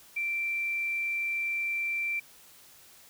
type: tone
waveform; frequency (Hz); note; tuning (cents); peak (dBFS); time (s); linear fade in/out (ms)
sine; 2349; D7; 0; -28; 0.16-2.2; 10
effects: white hiss -55 dBFS RMS until 3.09 s